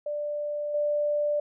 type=tone with level steps; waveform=sine; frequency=590 Hz; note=D5; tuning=8 cents sharp; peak=-28 / -23 dBFS; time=0.06-1.4 s; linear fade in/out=5 ms; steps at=0.74 s; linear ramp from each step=5 ms; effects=none